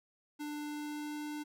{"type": "tone with pitch glide", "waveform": "square", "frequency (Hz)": [296.6, 298.5], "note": ["D4", "D4"], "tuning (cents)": [17, 28], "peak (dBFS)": -39, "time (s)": [0.39, 1.44], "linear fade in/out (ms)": 20, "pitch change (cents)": 11, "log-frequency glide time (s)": [0.63, 1.22], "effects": []}